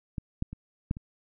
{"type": "clicks", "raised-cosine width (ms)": 5, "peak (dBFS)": [-20, -16, -26, -15, -27], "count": 5, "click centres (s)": [0.182, 0.424, 0.53, 0.911, 0.969], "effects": []}